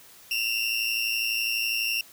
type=tone pair together; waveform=30% pulse; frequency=2682 / 2794 Hz; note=E7 / F7; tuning=+29 / 0 cents; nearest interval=minor second; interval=71 cents; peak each=-25 dBFS; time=0.31-2.01 s; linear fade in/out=2 ms; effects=white hiss -51 dBFS RMS until 2.12 s